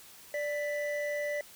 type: tone pair together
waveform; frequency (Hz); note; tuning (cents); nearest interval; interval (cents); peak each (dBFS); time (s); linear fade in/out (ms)
triangle; 587.3 / 1984; D5 / B6; 0 / +7; octave + major sixth; 2107; -30 / -35; 0.34-1.41; 2
effects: white hiss -53 dBFS RMS until 1.55 s

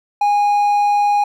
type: tone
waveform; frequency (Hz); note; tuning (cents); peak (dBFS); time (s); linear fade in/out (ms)
triangle; 822; G#5; -18; -10; 0.21-1.24; 5
effects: none

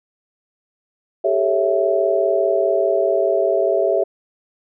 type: chord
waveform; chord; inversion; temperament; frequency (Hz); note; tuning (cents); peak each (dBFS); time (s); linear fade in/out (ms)
sine; A dominant seventh; third; equal with one note detuned; 392 / 432.2 / 554.4 / 659.3; G4 / A4 / C#5 / E5; 0 / -31 / 0 / 0; -20 / -23 / -21 / -18; 1.24-4.04; 10
effects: none

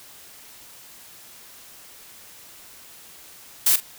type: noise with echo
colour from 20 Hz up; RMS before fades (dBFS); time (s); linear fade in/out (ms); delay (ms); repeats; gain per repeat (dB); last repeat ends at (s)
blue; -17; 3.66-3.76; 5; 43; 1; -14; 3.803
effects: white hiss -46 dBFS RMS until 3.98 s

